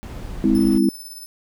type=noise; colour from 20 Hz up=brown; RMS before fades=-31 dBFS; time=0.03-0.78 s; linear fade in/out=0 ms
type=chord; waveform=sine; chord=Ab augmented; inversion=none; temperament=just; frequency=207.7 / 259.6 / 324.5 Hz; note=Ab3 / C4 / E4; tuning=0 / -13 / -27 cents; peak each=-18 dBFS; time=0.44-0.89 s; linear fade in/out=2 ms
type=tone with tremolo; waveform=10% pulse; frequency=5274 Hz; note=E8; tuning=in tune; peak=-27 dBFS; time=0.55-1.26 s; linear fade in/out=0 ms; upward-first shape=triangle; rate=18 Hz; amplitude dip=50%
effects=none